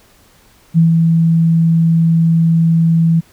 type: tone with ADSR envelope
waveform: sine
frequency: 164.81 Hz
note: E3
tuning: in tune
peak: -5 dBFS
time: 0.74-3.21 s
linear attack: 37 ms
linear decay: 130 ms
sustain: -3 dB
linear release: 20 ms
effects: pink hiss -49 dBFS RMS until 3.32 s